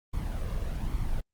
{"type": "noise with flanger", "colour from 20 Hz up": "brown", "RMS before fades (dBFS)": -30, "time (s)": [0.13, 1.21], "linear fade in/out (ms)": 10, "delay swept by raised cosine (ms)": [0.89, 1.84], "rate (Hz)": 1.2, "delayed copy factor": 0.55, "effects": ["Opus 24 kbps"]}